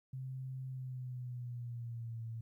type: tone with pitch glide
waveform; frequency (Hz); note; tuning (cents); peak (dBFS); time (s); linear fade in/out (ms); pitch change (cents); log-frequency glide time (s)
sine; 130.81 to 113.88; C3 to A#2; 0 to -40; -40; 0.13-2.41; 5; -240; 0.68-2.23
effects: 13-bit